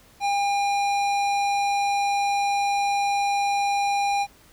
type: tone with low-pass filter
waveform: square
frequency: 805 Hz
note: G5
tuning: 46 cents sharp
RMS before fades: -23 dBFS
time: 0.2-4.27 s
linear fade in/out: 50 ms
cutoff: 6800 Hz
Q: 0.66
effects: pink hiss -54 dBFS RMS until 4.52 s